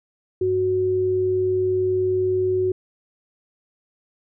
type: tone pair together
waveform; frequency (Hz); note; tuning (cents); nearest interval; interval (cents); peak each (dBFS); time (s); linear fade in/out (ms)
sine; 99.43 / 370; G2 / F#4; +25 / 0; octave + major seventh; 2275; -30 / -18; 0.41-2.72; 5
effects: none